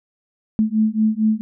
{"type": "beating tone pair", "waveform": "sine", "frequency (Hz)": [215.3, 219.7], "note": ["A3", "A3"], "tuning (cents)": [-37, -2], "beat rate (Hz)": 4.4, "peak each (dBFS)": -18, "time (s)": [0.59, 1.41], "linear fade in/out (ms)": 0, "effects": []}